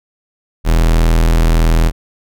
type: tone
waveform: 45% pulse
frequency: 40.93 Hz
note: E1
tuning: 12 cents flat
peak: -8 dBFS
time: 0.64-1.92 s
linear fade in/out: 50 ms
effects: none